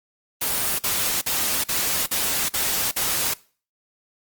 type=noise bursts; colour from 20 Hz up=white; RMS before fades=-23 dBFS; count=7; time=0.41-3.34 s; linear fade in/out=10 ms; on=380 ms; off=45 ms; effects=noise-tail reverb RT60 0.4 s tail -21 dB re dry + Opus 24 kbps